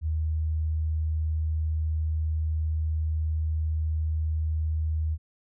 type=tone; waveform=sine; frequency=78.5 Hz; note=D#2; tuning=16 cents sharp; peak=-24 dBFS; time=0.01-5.18 s; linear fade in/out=50 ms; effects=none